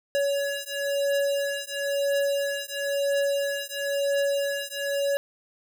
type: beating tone pair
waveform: square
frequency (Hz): 562 / 562.99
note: C#5 / C#5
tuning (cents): +24 / +27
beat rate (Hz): 0.99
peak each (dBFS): -28 / -28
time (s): 0.15-5.17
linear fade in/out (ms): 0
effects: none